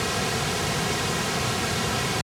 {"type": "noise with comb filter", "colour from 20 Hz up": "pink", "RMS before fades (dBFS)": -24, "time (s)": [0, 2.21], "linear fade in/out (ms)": 0, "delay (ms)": 3.4, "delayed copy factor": -0.5, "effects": ["high-pass 100 Hz 12 dB/octave", "low-pass 8000 Hz 12 dB/octave"]}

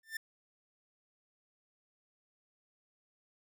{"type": "tone with exponential growth", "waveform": "45% pulse", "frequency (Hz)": 1784, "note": "A6", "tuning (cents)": 23, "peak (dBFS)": -33, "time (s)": [0.03, 0.17], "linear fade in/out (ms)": 5, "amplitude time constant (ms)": 30, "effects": []}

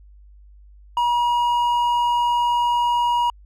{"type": "tone with hard clipping", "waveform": "sine", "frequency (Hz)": 959, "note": "A#5", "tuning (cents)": 49, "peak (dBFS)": -18, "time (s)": [0.97, 3.3], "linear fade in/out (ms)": 2, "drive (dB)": 5, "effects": ["added 50 Hz sine -44 dBFS peak until 3.45 s"]}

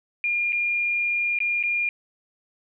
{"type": "tone with dropouts", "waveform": "sine", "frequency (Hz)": 2412, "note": "D7", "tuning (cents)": 46, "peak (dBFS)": -21, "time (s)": [0.24, 1.89], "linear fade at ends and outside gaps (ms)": 1, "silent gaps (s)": [[0.523, 0.529], [1.388, 1.403], [1.628, 1.636]], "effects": []}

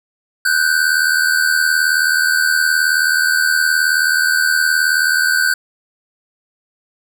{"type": "tone pair together", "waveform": "square", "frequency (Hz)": [1480, 1559], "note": ["F#6", "G6"], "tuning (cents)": [0, -10], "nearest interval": "minor second", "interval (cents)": 90, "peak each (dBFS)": -16, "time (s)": [0.45, 5.54], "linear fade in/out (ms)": 5, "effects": []}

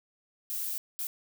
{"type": "noise bursts at uneven times", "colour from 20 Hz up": "violet", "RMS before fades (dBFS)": -34, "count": 2, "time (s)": [[0.5, 0.78], [0.99, 1.07]], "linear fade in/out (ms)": 0, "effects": []}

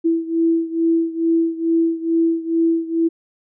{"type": "beating tone pair", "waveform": "sine", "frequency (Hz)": [329.6, 331.9], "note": ["E4", "E4"], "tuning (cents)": [0, 12], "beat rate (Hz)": 2.3, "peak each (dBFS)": [-17, -20], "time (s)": [0.04, 3.09], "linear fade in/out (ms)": 20, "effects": []}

